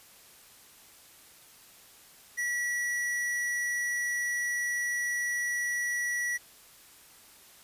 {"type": "tone with tanh clipping", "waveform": "sine", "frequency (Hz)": 1939, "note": "B6", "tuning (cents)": -32, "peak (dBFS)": -30, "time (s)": [2.37, 6.38], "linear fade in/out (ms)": 20, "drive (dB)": 17, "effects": ["white hiss -55 dBFS RMS until 7.63 s", "resampled to 32000 Hz"]}